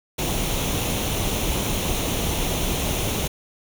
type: noise with comb filter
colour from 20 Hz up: pink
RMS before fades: -24 dBFS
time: 0.18-3.28 s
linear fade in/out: 10 ms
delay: 0.31 ms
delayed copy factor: +0.55
effects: none